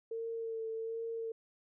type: tone with vibrato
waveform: sine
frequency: 452 Hz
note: A4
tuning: 47 cents sharp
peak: -36 dBFS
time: 0.11-1.32 s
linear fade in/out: 5 ms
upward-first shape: sine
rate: 1.3 Hz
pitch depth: 21 cents each way
effects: none